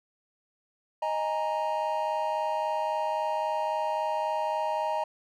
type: chord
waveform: triangle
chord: D# suspended fourth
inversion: none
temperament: just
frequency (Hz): 622.3 / 829.7 / 933.4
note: D#5 / G#5 / A#5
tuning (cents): 0 / -2 / +2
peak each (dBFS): -29 / -31 / -28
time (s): 1.02-5.04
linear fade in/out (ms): 5
effects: none